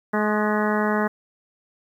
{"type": "harmonic tone with a mistuned harmonic", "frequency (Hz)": 211.8, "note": "G#3", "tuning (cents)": 34, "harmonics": [1, 2, 3, 4, 5, 6, 7, 8, 9], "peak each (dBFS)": [-23, -26, -28, -29, -30, -31, -31, -32, -33], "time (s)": [0.13, 1.08], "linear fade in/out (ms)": 10, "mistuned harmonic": 6, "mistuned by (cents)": -41, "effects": ["9-bit"]}